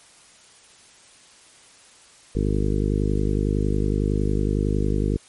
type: harmonic tone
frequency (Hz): 50.9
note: G#1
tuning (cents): -34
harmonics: 1 / 2 / 3 / 4 / 5 / 6 / 7 / 8 / 9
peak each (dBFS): -23 / -26 / -28 / -29 / -30 / -31 / -31 / -32 / -33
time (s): 2.35-5.17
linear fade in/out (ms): 5
effects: white hiss -51 dBFS RMS until 5.28 s + MP3 48 kbps